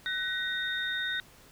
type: tone cluster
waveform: sine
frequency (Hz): 1503 / 1887 / 3685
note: F#6 / A#6 / A#7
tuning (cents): +27 / +21 / -21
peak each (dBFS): -33 / -35 / -34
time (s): 0.06-1.2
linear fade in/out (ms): 0
effects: pink hiss -56 dBFS RMS until 1.51 s